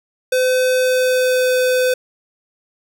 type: tone with pitch glide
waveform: square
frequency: 510 to 506.8 Hz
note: C5 to B4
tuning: -44 to +45 cents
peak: -14 dBFS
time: 0.32-1.94 s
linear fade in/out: 5 ms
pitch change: -11 cents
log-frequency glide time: 0.81-1.54 s
effects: none